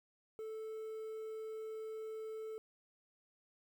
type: tone with quantisation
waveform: triangle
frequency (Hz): 438.8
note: A4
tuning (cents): -5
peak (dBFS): -40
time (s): 0.39-2.58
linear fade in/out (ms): 0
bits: 11
effects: none